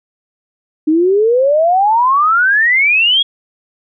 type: exponential sweep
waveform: sine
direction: up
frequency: 300.9 to 3356 Hz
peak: -8 dBFS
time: 0.87-3.23 s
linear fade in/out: 10 ms
effects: none